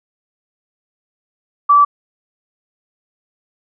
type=tone; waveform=sine; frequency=1157 Hz; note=D6; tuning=26 cents flat; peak=-6 dBFS; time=1.69-1.85 s; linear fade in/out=10 ms; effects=none